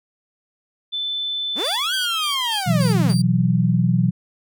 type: tone with pitch glide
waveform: sine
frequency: 3520 to 3191 Hz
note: A7 to G7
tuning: 0 to +30 cents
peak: -22 dBFS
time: 0.92-2.61 s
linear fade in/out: 20 ms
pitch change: -170 cents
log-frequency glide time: 1.63-2.09 s
type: linear two-way sweep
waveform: sawtooth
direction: up then down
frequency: 160.4 to 1568 to 160.4 Hz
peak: -20 dBFS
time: 1.55-3.15 s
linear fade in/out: 50 ms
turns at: 1.94 s
type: tone bursts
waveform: 30% pulse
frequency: 4689 Hz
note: D8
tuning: 4 cents flat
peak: -26 dBFS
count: 6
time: 1.64-3.22 s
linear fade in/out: 10 ms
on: 130 ms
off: 160 ms
type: chord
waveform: sine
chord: B suspended fourth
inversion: none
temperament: equal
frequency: 123.47 / 164.81 / 185 Hz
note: B2 / E3 / F#3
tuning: 0 / 0 / 0 cents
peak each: -19 dBFS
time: 2.66-4.11 s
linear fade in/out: 20 ms
effects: none